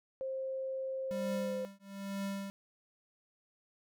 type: tone with pitch glide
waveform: sine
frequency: 529 to 516 Hz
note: C5 to C5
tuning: +19 to -24 cents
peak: -35 dBFS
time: 0.21-1.65 s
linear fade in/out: 0 ms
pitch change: -43 cents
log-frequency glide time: 1.24-1.53 s
type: tone with tremolo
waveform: square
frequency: 197.2 Hz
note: G3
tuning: 11 cents sharp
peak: -35 dBFS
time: 1.11-2.5 s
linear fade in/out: 0 ms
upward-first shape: triangle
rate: 1.1 Hz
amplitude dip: 100%
effects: none